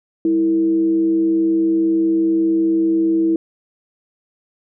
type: tone with frequency modulation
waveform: sine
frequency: 327.2 Hz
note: E4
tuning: 13 cents flat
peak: -13 dBFS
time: 0.25-3.36 s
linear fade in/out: 2 ms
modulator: 129 Hz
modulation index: 0.29
effects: none